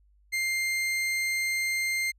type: tone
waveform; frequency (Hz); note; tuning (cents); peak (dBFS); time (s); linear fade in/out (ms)
40% pulse; 2100; C7; +6; -25; 0.32-2.12; 20
effects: added 50 Hz sine -59 dBFS peak until 2.18 s + low-pass 12000 Hz 12 dB/octave